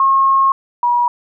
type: tone pair in turn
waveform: sine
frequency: 1082 / 964 Hz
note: C#6 / B5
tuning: -42 / -42 cents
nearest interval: major second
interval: 200 cents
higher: first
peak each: -9 / -11 dBFS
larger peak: first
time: 0-0.52 / 0.83-1.08 s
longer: first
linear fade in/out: 2 ms
effects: none